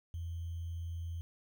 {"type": "tone with sample-and-hold", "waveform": "sine", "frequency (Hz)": 84.2, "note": "E2", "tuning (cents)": 37, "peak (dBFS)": -37, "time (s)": [0.14, 1.21], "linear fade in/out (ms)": 0, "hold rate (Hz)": 3150, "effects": []}